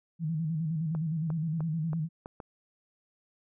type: tone with vibrato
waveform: sine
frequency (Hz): 159.8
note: D#3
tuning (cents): +47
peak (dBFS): -28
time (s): 0.19-2.09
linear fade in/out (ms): 50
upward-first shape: square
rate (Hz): 9.7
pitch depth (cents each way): 71
type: clicks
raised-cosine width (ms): 1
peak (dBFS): -27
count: 6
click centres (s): 0.95 / 1.303 / 1.606 / 1.932 / 2.259 / 2.402
effects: none